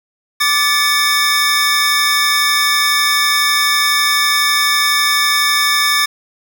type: tone cluster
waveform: square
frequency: 1174 / 1736 / 2248 / 3666 / 5260 Hz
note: D6 / A6 / C#7 / A#7 / E8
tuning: -1 / -24 / +24 / -30 / -5 cents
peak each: -19 dBFS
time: 0.4-6.06 s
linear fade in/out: 10 ms
effects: none